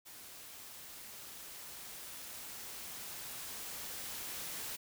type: noise with level ramp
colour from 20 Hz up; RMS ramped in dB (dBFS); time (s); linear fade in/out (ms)
white; -52 to -42; 0.05-4.77; 20
effects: none